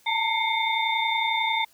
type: tone cluster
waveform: sine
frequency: 877 / 908 / 2116 / 2226 / 3604 Hz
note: A5 / A#5 / C7 / C#7 / A7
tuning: -6 / -46 / +19 / +7 / +41 cents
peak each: -31 / -26 / -28 / -31 / -29 dBFS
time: 0.06-1.65 s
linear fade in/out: 10 ms
effects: white hiss -59 dBFS RMS until 1.73 s